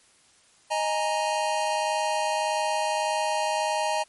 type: chord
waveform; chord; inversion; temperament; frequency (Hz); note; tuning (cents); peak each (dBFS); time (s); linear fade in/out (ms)
square; D# suspended fourth; none; equal; 622.3 / 830.6 / 932.3; D#5 / G#5 / A#5; 0 / 0 / 0; -29; 0.7-4.04; 20
effects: white hiss -59 dBFS RMS until 4.08 s + MP3 48 kbps